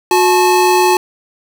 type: tone pair together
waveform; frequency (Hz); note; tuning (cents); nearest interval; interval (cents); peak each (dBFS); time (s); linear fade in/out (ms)
square; 363.7 / 864.1; F#4 / A5; -30 / -32; octave + minor third; 1498; -12; 0.11-0.97; 2
effects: none